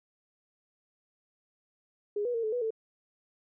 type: tone with pitch steps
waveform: sine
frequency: 413.2 / 486.3 / 459.7 / 433.8 / 489.7 / 444.1 Hz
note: G#4 / B4 / A#4 / A4 / B4 / A4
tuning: -9 / -27 / -24 / -25 / -15 / +16 cents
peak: -28 dBFS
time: 2.16-2.706 s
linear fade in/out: 5 ms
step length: 91 ms
effects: none